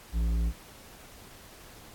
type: tone with tanh clipping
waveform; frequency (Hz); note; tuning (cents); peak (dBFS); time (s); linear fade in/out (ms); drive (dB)
sine; 56.6; A1; +50; -26; 0.12-0.53; 50; 10
effects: pink hiss -51 dBFS RMS until 1.94 s + AAC 64 kbps